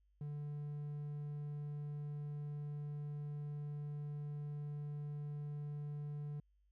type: tone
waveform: triangle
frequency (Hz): 146.83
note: D3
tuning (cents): 0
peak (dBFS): -39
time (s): 0.21-6.4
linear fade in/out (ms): 2
effects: added 50 Hz sine -70 dBFS peak until 6.71 s